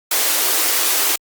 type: high-pass noise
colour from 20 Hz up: white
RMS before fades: -17 dBFS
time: 0.11-1.16 s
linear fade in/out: 5 ms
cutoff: 280 Hz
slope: 96 dB/octave
effects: Opus 48 kbps